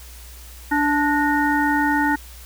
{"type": "harmonic tone with a mistuned harmonic", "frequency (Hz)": 292.2, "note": "D4", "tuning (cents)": -9, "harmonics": [1, 3, 5, 6], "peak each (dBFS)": [-20, -21, -24, -24], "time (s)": [0.71, 2.16], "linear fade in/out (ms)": 10, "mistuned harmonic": 6, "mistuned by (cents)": 91, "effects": ["added 60 Hz sine -39 dBFS peak until 2.45 s", "white hiss -44 dBFS RMS until 2.45 s"]}